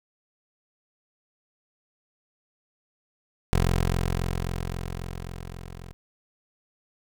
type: tone with level ramp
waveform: 15% pulse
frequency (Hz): 43.74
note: F1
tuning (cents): +3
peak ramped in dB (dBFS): -13 to -34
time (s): 3.53-5.93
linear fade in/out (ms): 0
effects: none